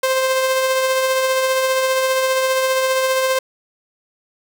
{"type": "tone with tremolo", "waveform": "sawtooth", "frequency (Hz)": 523.3, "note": "C5", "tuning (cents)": 0, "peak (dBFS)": -10, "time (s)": [0.03, 3.39], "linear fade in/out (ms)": 5, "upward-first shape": "triangle", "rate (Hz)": 15, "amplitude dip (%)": 35, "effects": []}